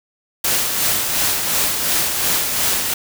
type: noise with tremolo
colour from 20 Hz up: white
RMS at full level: -17 dBFS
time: 0.44-2.94 s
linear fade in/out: 5 ms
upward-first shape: sine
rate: 2.8 Hz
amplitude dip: 40%
effects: none